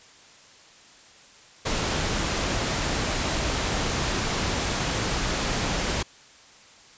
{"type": "noise", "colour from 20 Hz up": "pink", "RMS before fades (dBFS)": -26, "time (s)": [1.65, 6.03], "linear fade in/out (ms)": 10, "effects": ["white hiss -51 dBFS RMS until 6.97 s", "resampled to 16000 Hz"]}